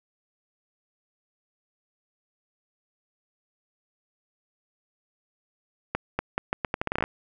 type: accelerating click train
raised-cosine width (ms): 0.5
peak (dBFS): -10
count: 14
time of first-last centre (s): 5.95-7.04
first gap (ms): 240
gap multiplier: 0.79
effects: none